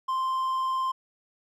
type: tone with vibrato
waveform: triangle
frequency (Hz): 1046.5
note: C6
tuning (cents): 0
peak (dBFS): -23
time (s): 0.08-0.92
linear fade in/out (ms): 10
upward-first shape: square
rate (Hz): 20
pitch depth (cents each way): 12
effects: none